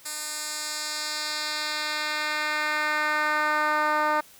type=tone with band-pass filter sweep; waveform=10% pulse; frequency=303.2 Hz; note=D#4; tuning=45 cents flat; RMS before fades=-27 dBFS; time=0.05-4.21 s; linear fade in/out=10 ms; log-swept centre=9300 to 980 Hz; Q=1.2; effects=white hiss -52 dBFS RMS until 4.39 s